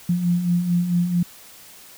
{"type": "beating tone pair", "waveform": "sine", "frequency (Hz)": [171.4, 175.9], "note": ["F3", "F3"], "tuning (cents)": [-32, 13], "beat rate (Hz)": 4.5, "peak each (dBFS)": [-26, -18], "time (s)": [0.09, 1.23], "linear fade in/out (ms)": 5, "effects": ["white hiss -45 dBFS RMS until 1.97 s"]}